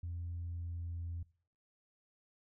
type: tone with pitch glide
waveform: sine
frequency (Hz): 85.9 to 85.06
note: F2 to F2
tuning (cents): -28 to -45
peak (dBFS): -37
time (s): 0.03-1.23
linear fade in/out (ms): 5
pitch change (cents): -17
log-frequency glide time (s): 0.3-1.01
effects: noise-tail reverb RT60 0.5 s tail -23 dB re dry + tanh soft clip ceiling -35 dBFS